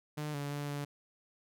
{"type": "tone with pitch steps", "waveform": "sawtooth", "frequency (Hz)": [150.3, 143.2, 144.9, 144], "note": ["D3", "D3", "D3", "D3"], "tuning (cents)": [40, -43, -23, -34], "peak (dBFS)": -32, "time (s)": [0.17, 0.85], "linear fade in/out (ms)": 10, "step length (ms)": 170, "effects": []}